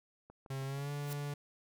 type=click train; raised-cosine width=1 ms; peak=-40 dBFS; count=4; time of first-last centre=0.3-0.785 s; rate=6.18 Hz
type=tone with pitch glide; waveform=45% pulse; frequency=134.8 to 144.48 Hz; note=C#3 to D3; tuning=-48 to -28 cents; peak=-37 dBFS; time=0.5-1.34 s; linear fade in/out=5 ms; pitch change=+120 cents; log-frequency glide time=0.65-0.91 s
type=noise with exponential growth; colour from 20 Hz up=white; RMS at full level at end=-42 dBFS; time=0.99-1.13 s; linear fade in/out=2 ms; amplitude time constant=30 ms
effects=none